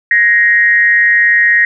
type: tone with frequency modulation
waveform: sine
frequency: 1879 Hz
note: A#6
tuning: 13 cents sharp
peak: -6 dBFS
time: 0.11-1.65 s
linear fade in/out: 2 ms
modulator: 201 Hz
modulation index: 0.6
effects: none